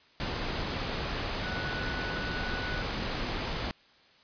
sine tone in noise, 1480 Hz, F#6, in tune, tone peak -37 dBFS, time 1.44-2.82 s, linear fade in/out 0 ms, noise pink, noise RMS -33 dBFS, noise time 0.2-3.71 s, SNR -7 dB, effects white hiss -60 dBFS RMS until 4.23 s + resampled to 11025 Hz

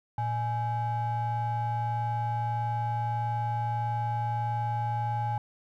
triangle ring-modulated tone, 360.8 Hz, F#4, 44 cents flat, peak -22 dBFS, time 0.18-5.38 s, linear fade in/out 2 ms, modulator 476 Hz, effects none

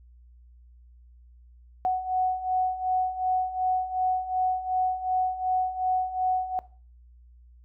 sine beating tone pair, 740 / 742.7 Hz, F#5 / F#5, 0 / +6 cents, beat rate 2.7 Hz, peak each -29 / -25 dBFS, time 1.85-6.59 s, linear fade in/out 0 ms, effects noise-tail reverb RT60 0.4 s tail -19 dB re dry + added 60 Hz sine -50 dBFS peak until 7.64 s

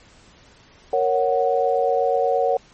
sine chord, F# major, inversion first, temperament equal, 466.2 / 554.4 / 740 Hz, A#4 / C#5 / F#5, 0 / 0 / 0 cents, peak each -21 dBFS, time 0.93-2.57 s, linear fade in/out 2 ms, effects pink hiss -51 dBFS RMS until 2.73 s + MP3 32 kbps

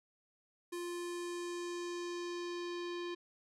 square tone with low-pass filter sweep, 349.2 Hz, F4, in tune, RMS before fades -41 dBFS, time 0.72-3.15 s, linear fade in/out 10 ms, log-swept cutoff 11000 to 3900 Hz, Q 1.7, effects none

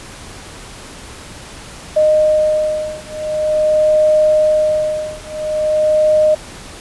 sine beating tone pair, 615 / 615.46 Hz, D#5 / D#5, -20 / -19 cents, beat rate 0.46 Hz, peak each -14 dBFS, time 1.96-6.35 s, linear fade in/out 10 ms, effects pink hiss -34 dBFS RMS until 6.8 s + resampled to 24000 Hz

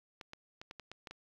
clicks, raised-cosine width 0.2 ms, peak -28 dBFS, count 8, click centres 0.212 / 0.334 / 0.615 / 0.711 / 0.797 / 0.916 / 1.072 / 1.11 s, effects low-pass 5000 Hz 12 dB/octave + 10-bit

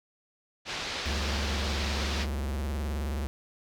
white low-pass noise, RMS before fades -35 dBFS, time 0.65-2.27 s, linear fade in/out 50 ms, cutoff 4900 Hz, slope 24 dB/octave
square tone with vibrato, 71 Hz, C#2, 42 cents sharp, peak -30 dBFS, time 1.06-3.27 s, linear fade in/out 0 ms, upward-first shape triangle, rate 19 Hz, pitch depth 220 cents each way
effects none

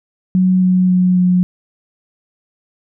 sine tone with pitch steps, 184.9 / 183.52 / 182.14 / 180.78 Hz, F#3 / F#3 / F#3 / F#3, -1 / -14 / -27 / -40 cents, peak -9 dBFS, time 0.35-1.43 s, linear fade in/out 0 ms, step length 270 ms, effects none

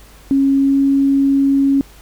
sine tone with pitch glide, 273.8 to 275.4 Hz, C#4 to C#4, -21 to -11 cents, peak -10 dBFS, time 0.31-1.81 s, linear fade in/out 0 ms, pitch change +10 cents, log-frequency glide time 0.55-0.8 s, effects added 50 Hz sine -41 dBFS peak until 2.01 s + pink hiss -45 dBFS RMS until 2.01 s

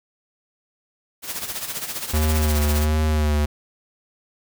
white noise with tremolo, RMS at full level -27 dBFS, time 1.22-2.87 s, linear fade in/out 50 ms, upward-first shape sine, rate 15 Hz, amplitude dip 65%
square tone with vibrato, 76 Hz, D#2, 40 cents flat, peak -18 dBFS, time 2.13-3.46 s, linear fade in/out 10 ms, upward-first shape sine, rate 1.4 Hz, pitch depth 38 cents each way
effects none

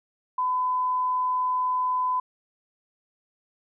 sine tone, 1008 Hz, B5, 35 cents sharp, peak -22 dBFS, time 0.38-2.2 s, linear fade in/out 5 ms, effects none

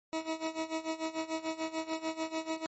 20% pulse tone with tremolo, 320.6 Hz, E4, 48 cents flat, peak -26 dBFS, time 0.13-2.66 s, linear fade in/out 0 ms, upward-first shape sine, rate 6.8 Hz, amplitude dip 85%, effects MP3 32 kbps

